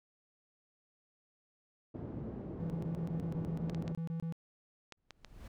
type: band-pass noise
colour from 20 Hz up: pink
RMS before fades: -43 dBFS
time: 1.94-3.93 s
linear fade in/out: 10 ms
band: 100 to 370 Hz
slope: 12 dB/octave
type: tone bursts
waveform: triangle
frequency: 164.81 Hz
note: E3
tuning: in tune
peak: -33 dBFS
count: 14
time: 2.6-4.324 s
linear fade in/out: 0 ms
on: 99 ms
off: 26 ms
type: clicks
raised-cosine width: 0.2 ms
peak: -30 dBFS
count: 6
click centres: 3.697 / 3.747 / 3.879 / 4.923 / 5.107 / 5.247 s
type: noise with exponential growth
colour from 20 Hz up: brown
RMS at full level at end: -44 dBFS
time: 4.97-5.48 s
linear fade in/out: 5 ms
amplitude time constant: 110 ms
effects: none